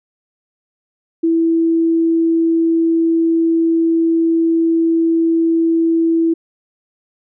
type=tone; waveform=sine; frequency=329.6 Hz; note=E4; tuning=in tune; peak=-11 dBFS; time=1.23-6.34 s; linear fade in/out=10 ms; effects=none